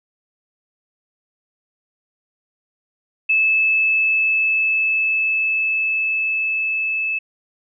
sine tone with level ramp, 2613 Hz, E7, 16 cents flat, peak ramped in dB -13 to -19 dBFS, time 3.29-7.19 s, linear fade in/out 10 ms, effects none

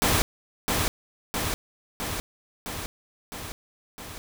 pink noise with echo, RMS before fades -22 dBFS, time 0.02-0.22 s, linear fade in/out 0 ms, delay 660 ms, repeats 6, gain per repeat -3 dB, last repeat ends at 4.18 s, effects none

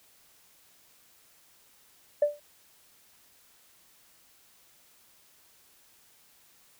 sine tone with exponential decay, 587.3 Hz, D5, in tune, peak -16 dBFS, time 2.22-2.4 s, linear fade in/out 5 ms, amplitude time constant 38 ms, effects tanh soft clip ceiling -13 dBFS + white hiss -61 dBFS RMS until 6.79 s

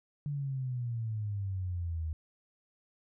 sine exponential sweep, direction down, 147.2 to 77.78 Hz, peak -32 dBFS, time 0.26-2.13 s, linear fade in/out 0 ms, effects none

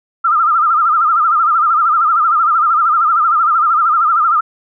sine tone with vibrato, 1285 Hz, E6, 45 cents flat, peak -9 dBFS, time 0.24-4.41 s, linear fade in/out 10 ms, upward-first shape sine, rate 13 Hz, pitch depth 120 cents each way, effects none

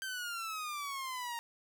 sawtooth exponential sweep, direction down, 1568 to 927 Hz, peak -34 dBFS, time 0.02-1.39 s, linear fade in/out 0 ms, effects none

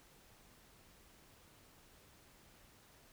silence, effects pink hiss -64 dBFS RMS until 3.12 s

